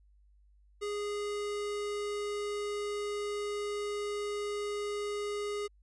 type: tone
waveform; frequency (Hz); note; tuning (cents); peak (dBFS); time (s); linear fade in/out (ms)
square; 412.4; G#4; -12; -34; 0.81-5.68; 20
effects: added 50 Hz sine -60 dBFS peak until 5.82 s + resampled to 22050 Hz